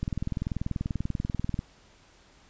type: click train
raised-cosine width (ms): 5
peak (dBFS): -17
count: 33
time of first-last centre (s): 0.03-1.591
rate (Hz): 20.5
effects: pink hiss -58 dBFS RMS until 2.49 s + resampled to 16000 Hz